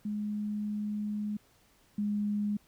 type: tone pair in turn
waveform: sine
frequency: 209.2 / 207 Hz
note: G#3 / G#3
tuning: +13 / -5 cents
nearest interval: unison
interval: 18 cents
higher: first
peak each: -31 / -28 dBFS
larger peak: second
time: 0.05-1.37 / 1.98-2.57 s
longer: first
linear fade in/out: 5 ms
effects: pink hiss -65 dBFS RMS until 2.67 s